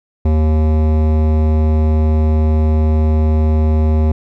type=tone with hard clipping; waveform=sine; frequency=77.78 Hz; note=D#2; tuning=in tune; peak=-12 dBFS; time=0.25-4.12 s; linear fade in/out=5 ms; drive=16 dB; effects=none